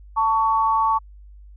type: tone pair together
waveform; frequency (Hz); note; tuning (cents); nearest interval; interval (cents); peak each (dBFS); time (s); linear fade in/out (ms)
sine; 889 / 1122.3; A5 / C#6; +18 / +21; major third; 403; -19; 0.16-0.99; 20
effects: added 50 Hz sine -41 dBFS peak until 1.56 s